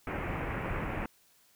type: low-pass noise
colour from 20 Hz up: pink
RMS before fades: -35 dBFS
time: 0.07-1.06 s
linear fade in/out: 2 ms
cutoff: 2500 Hz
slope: 48 dB/octave
effects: white hiss -65 dBFS RMS until 1.55 s